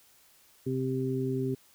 harmonic tone, 130.81 Hz, C3, in tune, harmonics 1 / 2 / 3, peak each -32 / -32 / -32 dBFS, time 0.66-1.55 s, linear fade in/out 10 ms, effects white hiss -61 dBFS RMS until 1.74 s

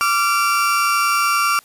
35% pulse tone pair together, 1166.3 / 1376 Hz, D6 / F6, -12 / -26 cents, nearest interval minor third, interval 286 cents, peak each -16 dBFS, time 0.01-1.59 s, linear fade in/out 0 ms, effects white hiss -50 dBFS RMS until 1.64 s + resampled to 32000 Hz

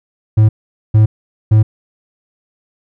triangle tone bursts, 108.3 Hz, A2, 27 cents flat, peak -3 dBFS, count 3, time 0.37-1.63 s, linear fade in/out 10 ms, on 120 ms, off 450 ms, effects none

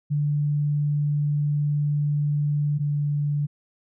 sine tone pair in turn, 146.83 / 145.98 Hz, D3 / D3, 0 / -10 cents, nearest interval unison, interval 10 cents, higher first, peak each -20 / -21 dBFS, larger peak first, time 0.1-2.79 / 2.79-3.47 s, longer first, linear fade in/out 20 ms, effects none

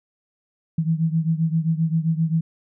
sine beating tone pair, 160 / 167.6 Hz, D#3 / E3, +49 / +29 cents, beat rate 7.6 Hz, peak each -20 / -23 dBFS, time 0.78-2.41 s, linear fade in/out 5 ms, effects none

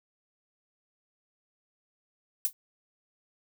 violet noise with exponential decay, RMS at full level -23 dBFS, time 2.45-2.53 s, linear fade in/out 0 ms, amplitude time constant 17 ms, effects none

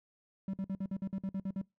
triangle tone bursts, 192.7 Hz, G3, 29 cents flat, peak -31 dBFS, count 11, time 0.48-1.615 s, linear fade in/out 2 ms, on 55 ms, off 53 ms, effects noise-tail reverb RT60 0.2 s tail -23 dB re dry

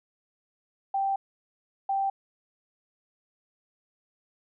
sine tone bursts at uneven times, 783 Hz, G5, 2 cents flat, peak -24 dBFS, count 2, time 0.94-1.16 / 1.89-2.1 s, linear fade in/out 5 ms, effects none

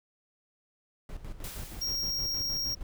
brown noise with tremolo, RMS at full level -39 dBFS, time 1.09-2.83 s, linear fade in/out 2 ms, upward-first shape square, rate 6.4 Hz, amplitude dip 65%
white noise with exponential decay, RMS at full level -41 dBFS, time 1.44-2.82 s, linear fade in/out 1 ms, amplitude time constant 300 ms
square tone, 5588 Hz, F8, in tune, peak -30 dBFS, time 1.81-2.75 s, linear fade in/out 10 ms
effects none

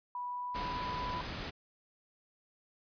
sine tone with pitch glide, 982 to 991.7 Hz, B5 to B5, -10 to +7 cents, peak -36 dBFS, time 0.15-1.21 s, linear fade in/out 2 ms, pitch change +17 cents, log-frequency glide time 0.25-0.85 s
pink noise, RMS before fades -40 dBFS, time 0.54-1.51 s, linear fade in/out 20 ms
effects resampled to 11025 Hz

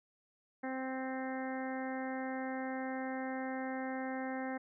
harmonic tone, 261.7 Hz, C4, in tune, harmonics 1 / 2 / 3 / 4 / 5 / 6 / 7 / 8, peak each -39 / -43 / -43 / -52 / -53 / -49 / -48 / -52 dBFS, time 0.63-4.58 s, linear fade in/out 10 ms, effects none

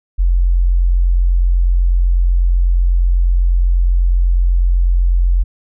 sine tone, 44.07 Hz, F1, 16 cents sharp, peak -9 dBFS, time 0.18-5.44 s, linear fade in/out 20 ms, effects none

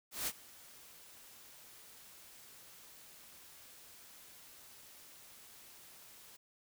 white noise with ADSR envelope, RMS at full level -36 dBFS, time 0.11-6.37 s, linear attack 160 ms, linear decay 51 ms, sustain -21 dB, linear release 12 ms, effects none

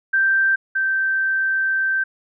sine tone pair in turn, 1568 / 1558.1 Hz, G6 / G6, 0 / -11 cents, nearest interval unison, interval 11 cents, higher first, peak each -14 / -17 dBFS, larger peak first, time 0.13-0.56 / 0.75-2.04 s, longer second, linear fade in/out 10 ms, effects none

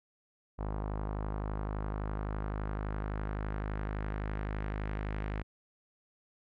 sawtooth tone with low-pass filter sweep, 51.8 Hz, G#1, 4 cents flat, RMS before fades -36 dBFS, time 0.58-5.43 s, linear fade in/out 20 ms, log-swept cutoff 1000 to 2100 Hz, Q 1.7, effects none

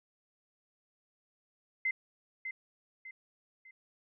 sine tone with echo, 2071 Hz, C7, 18 cents flat, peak -28 dBFS, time 1.85-1.91 s, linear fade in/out 5 ms, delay 600 ms, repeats 3, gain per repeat -8 dB, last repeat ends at 3.71 s, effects none

